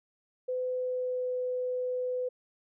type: tone with pitch glide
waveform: sine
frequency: 506 to 502.2 Hz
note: B4 to B4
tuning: +42 to +29 cents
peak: -29 dBFS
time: 0.48-2.29 s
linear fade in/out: 10 ms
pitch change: -13 cents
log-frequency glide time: 0.69-1.34 s
effects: none